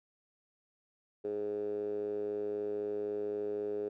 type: tone with band-pass filter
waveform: 10% pulse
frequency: 103.9 Hz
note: G#2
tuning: 1 cent sharp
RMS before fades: -36 dBFS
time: 1.24-3.89 s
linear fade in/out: 10 ms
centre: 420 Hz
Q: 6.7
effects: none